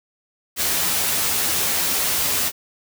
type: noise with comb filter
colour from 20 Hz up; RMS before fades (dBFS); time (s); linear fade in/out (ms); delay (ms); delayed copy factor
white; -21; 0.56-2.52; 50; 12; +0.5
effects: none